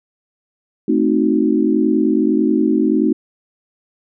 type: chord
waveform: sine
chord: A diminished seventh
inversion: none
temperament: equal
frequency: 220 / 261.6 / 311.1 / 370 Hz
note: A3 / C4 / Eb4 / Gb4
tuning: 0 / 0 / 0 / 0 cents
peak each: -18 / -18 / -16 / -20 dBFS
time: 0.88-3.13 s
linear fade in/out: 5 ms
effects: none